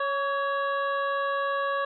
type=harmonic tone with a mistuned harmonic; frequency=554.4 Hz; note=C#5; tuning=in tune; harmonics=1 / 2 / 3 / 5 / 6 / 7; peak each=-29 / -28 / -32 / -46 / -48 / -46 dBFS; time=0-1.85 s; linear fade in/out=5 ms; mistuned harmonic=2; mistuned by=+34 cents; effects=none